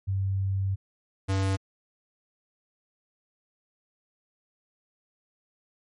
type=tone pair in turn; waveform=sine / square; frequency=96.8 / 96.44 Hz; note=G2 / G2; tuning=-21 / -28 cents; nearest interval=unison; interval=7 cents; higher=first; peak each=-24 dBFS; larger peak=neither; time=0.07-0.76 / 1.28-1.57 s; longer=first; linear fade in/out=20 ms; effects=MP3 48 kbps